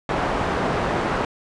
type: low-pass noise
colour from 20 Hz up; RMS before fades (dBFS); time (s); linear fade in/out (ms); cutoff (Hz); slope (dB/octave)
white; -23; 0.09-1.25; 2; 1000; 12
effects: resampled to 22050 Hz